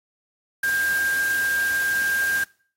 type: tone in noise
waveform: sine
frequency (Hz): 1600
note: G6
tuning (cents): +35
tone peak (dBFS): -20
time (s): 0.63-2.44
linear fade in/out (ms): 5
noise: white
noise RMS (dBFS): -33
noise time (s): 0.63-2.44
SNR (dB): +10
effects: noise-tail reverb RT60 0.5 s tail -23 dB re dry + AAC 48 kbps